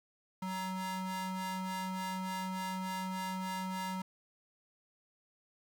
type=ring-modulated tone; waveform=40% pulse; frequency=375.8 Hz; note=F#4; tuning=27 cents sharp; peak=-32 dBFS; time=0.42-4.02 s; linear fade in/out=5 ms; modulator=562 Hz; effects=none